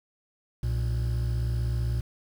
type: tone pair together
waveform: triangle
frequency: 62.42 / 118.1 Hz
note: B1 / A#2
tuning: +19 / +23 cents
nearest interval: major seventh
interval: 1104 cents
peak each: -25 dBFS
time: 0.63-2.01 s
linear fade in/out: 5 ms
effects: tanh soft clip ceiling -17 dBFS + 8-bit